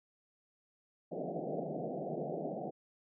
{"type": "band-pass noise", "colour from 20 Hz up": "white", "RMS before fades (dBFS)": -39, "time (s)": [1.11, 2.71], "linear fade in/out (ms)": 20, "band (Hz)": [140, 740], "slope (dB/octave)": 96, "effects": []}